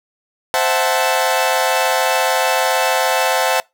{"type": "chord", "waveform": "sawtooth", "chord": "F# half-diminished seventh", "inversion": "second", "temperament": "equal with one note detuned", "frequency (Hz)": [523.3, 659.3, 746, 880], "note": ["C5", "E5", "F#5", "A5"], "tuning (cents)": [0, 0, 14, 0], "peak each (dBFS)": -16, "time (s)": [0.54, 3.6], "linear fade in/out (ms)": 0, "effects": ["noise-tail reverb RT60 0.2 s tail -24 dB re dry"]}